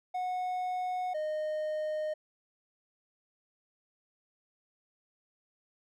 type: tone pair in turn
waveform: triangle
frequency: 732 / 615.5 Hz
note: F#5 / D#5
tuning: -19 / -19 cents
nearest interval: minor third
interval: 300 cents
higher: first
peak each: -29 / -29 dBFS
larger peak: neither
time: 0.14-1.14 / 1.14-2.14 s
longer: neither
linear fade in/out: 10 ms
effects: none